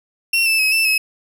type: tone with pitch steps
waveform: 35% pulse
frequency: 2725 / 2641 / 2557 / 2655 / 2571 Hz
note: F7 / E7 / D#7 / E7 / E7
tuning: -43 / +3 / +47 / +12 / -44 cents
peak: -12 dBFS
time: 0.33-0.98 s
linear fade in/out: 5 ms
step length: 130 ms
effects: none